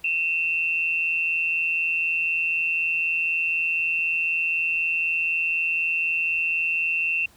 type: tone pair together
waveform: sine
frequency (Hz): 2556 / 2720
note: D#7 / F7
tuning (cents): +46 / -46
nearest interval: minor second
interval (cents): 108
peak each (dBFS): -28 / -22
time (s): 0.04-7.26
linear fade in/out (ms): 5
effects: pink hiss -55 dBFS RMS until 7.36 s